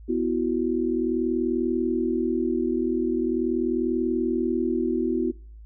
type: chord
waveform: sine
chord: B suspended fourth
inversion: none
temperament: equal with one note detuned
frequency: 247.8 / 329.6 / 370 Hz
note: B3 / E4 / F#4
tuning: +6 / 0 / 0 cents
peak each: -26 dBFS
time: 0.08-5.32 s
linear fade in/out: 20 ms
effects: noise-tail reverb RT60 0.5 s tail -26 dB re dry + added 54 Hz sine -41 dBFS peak until 5.65 s